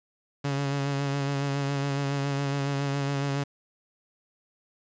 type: tone with vibrato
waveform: sawtooth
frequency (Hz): 140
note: C#3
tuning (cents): +18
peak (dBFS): -22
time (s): 0.44-3.44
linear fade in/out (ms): 10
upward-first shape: sine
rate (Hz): 7.2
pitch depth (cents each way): 28
effects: resampled to 16000 Hz + 8-bit